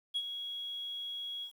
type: tone with ADSR envelope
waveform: sine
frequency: 3322 Hz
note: G#7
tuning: in tune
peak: -27 dBFS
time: 0.14-1.52 s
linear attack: 23 ms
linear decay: 53 ms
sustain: -10 dB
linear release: 90 ms
effects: tanh soft clip ceiling -29 dBFS + 10-bit